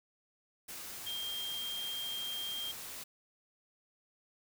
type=tone in noise; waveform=sine; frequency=3200 Hz; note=G7; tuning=35 cents sharp; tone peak=-37 dBFS; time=1.06-2.72 s; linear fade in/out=10 ms; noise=white; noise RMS=-45 dBFS; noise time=0.68-3.04 s; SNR=+5 dB; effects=none